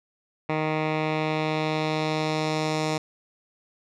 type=tone with low-pass filter sweep; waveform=10% pulse; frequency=155.56 Hz; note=D#3; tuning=in tune; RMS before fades=-26 dBFS; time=0.49-2.98 s; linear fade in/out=5 ms; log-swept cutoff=2200 to 6300 Hz; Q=1.4; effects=none